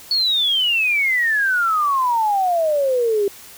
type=exponential sweep; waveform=sine; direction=down; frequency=4455 to 392.5 Hz; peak=-15 dBFS; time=0.11-3.28 s; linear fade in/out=2 ms; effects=white hiss -41 dBFS RMS until 3.57 s